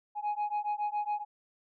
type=beating tone pair; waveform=sine; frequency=830.6 / 837.8 Hz; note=G#5 / G#5; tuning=0 / +15 cents; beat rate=7.2 Hz; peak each=-31 dBFS; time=0.15-1.25 s; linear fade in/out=50 ms; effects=tanh soft clip ceiling -27 dBFS